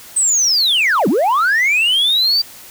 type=linear two-way sweep; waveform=sine; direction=down then up; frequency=8372 to 170.9 to 4721 Hz; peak=-9 dBFS; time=0.16-2.42 s; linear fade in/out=10 ms; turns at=1.08 s; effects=tanh soft clip ceiling -10 dBFS + white hiss -38 dBFS RMS until 2.7 s